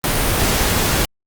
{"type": "noise", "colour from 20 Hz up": "pink", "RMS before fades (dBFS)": -17, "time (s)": [0.04, 1.05], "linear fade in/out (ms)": 0, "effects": ["Opus 32 kbps"]}